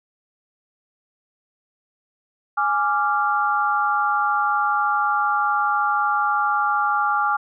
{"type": "chord", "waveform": "sine", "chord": "D diminished", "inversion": "second", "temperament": "equal with one note detuned", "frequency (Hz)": [830.6, 1174.7, 1387.3], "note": ["Ab5", "D6", "F6"], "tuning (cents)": [0, 0, -12], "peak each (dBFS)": -22, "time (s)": [2.57, 7.37], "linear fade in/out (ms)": 10, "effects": []}